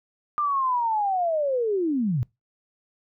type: linear sweep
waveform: sine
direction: down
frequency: 1204 to 110 Hz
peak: -21 dBFS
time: 0.38-2.23 s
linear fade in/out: 0 ms
effects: noise-tail reverb RT60 0.2 s tail -23 dB re dry